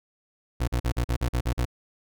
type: tone bursts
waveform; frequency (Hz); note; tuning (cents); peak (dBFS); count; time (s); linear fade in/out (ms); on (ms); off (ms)
30% pulse; 60.7; B1; -29; -20; 9; 0.6-1.654; 10; 78; 44
effects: none